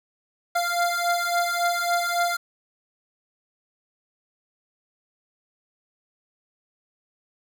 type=beating tone pair; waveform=25% pulse; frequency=694 / 697.6 Hz; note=F5 / F5; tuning=-11 / -2 cents; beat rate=3.6 Hz; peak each=-21 dBFS; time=0.55-2.37 s; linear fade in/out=10 ms; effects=none